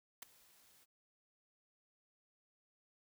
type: noise with ADSR envelope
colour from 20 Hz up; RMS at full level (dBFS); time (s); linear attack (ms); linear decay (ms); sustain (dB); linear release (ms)
white; -44; 0.22-0.86; 6; 8; -23; 32
effects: none